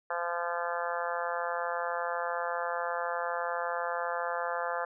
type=harmonic tone; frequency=172.1 Hz; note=F3; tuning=25 cents flat; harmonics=3 / 4 / 5 / 6 / 7 / 8 / 9 / 10; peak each=-36 / -37 / -38 / -39 / -39 / -40 / -41 / -41 dBFS; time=0.1-4.85 s; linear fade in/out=5 ms; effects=none